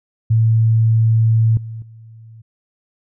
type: tone with level steps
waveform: sine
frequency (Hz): 112.5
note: A2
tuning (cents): +39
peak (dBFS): -10 / -26 / -37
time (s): 0.3-2.42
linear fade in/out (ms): 10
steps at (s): 1.57 / 1.82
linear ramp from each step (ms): 2
effects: none